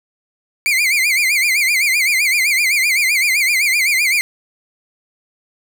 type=tone with vibrato; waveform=40% pulse; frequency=2230 Hz; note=C#7; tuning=10 cents sharp; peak=-12 dBFS; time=0.66-4.21 s; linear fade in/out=0 ms; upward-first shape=sine; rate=7.8 Hz; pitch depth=160 cents each way; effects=none